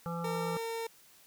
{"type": "harmonic tone", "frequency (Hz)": 169.2, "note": "E3", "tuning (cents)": 45, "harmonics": [1, 3, 5, 7, 8], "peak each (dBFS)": [-36, -41, -43, -44, -45], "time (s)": [0.06, 0.57], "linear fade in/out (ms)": 0}
{"type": "tone", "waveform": "30% pulse", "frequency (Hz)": 456.4, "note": "A#4", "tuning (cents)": -37, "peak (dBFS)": -32, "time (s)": [0.24, 0.87], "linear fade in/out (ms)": 5}
{"effects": ["white hiss -60 dBFS RMS until 1.26 s"]}